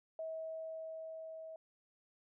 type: tone with level ramp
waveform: sine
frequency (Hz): 643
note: E5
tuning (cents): -43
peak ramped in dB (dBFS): -39 to -46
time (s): 0.19-1.56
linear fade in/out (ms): 2
effects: none